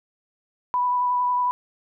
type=tone with vibrato; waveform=sine; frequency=987.8 Hz; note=B5; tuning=in tune; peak=-19 dBFS; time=0.74-1.51 s; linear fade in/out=0 ms; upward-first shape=sine; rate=11 Hz; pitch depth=13 cents each way; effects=none